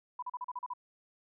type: tone bursts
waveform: sine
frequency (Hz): 990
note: B5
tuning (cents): +4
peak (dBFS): -35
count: 8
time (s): 0.19-0.736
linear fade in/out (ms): 5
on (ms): 35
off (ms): 38
effects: none